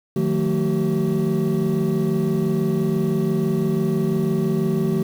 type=tone cluster; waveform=triangle; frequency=153.9 / 179.9 / 222.3 / 381.8 Hz; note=D#3 / F#3 / A3 / G4; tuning=-19 / -48 / +18 / -46 cents; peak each=-21 dBFS; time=0.16-5.03 s; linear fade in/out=5 ms; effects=tanh soft clip ceiling -9 dBFS + 7-bit